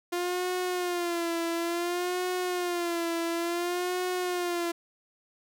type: tone with vibrato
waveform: sawtooth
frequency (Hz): 349.2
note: F4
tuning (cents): 0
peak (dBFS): -24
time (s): 0.12-4.72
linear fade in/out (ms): 10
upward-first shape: sine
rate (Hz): 0.57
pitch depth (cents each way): 72
effects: none